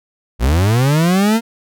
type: linear sweep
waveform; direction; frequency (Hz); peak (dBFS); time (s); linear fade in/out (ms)
40% pulse; up; 53.8 to 233.1; -10; 0.39-1.41; 50
effects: none